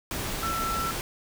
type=tone in noise; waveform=sine; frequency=1336 Hz; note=E6; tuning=23 cents sharp; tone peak=-28 dBFS; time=0.43-0.91 s; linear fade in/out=0 ms; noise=pink; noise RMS=-32 dBFS; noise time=0.11-1.01 s; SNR=+1 dB; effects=none